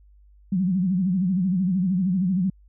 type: tone with vibrato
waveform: sine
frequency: 185 Hz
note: F#3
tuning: in tune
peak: -19 dBFS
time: 0.52-2.5 s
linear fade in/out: 5 ms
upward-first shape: sine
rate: 13 Hz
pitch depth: 120 cents each way
effects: added 50 Hz sine -50 dBFS peak until 2.68 s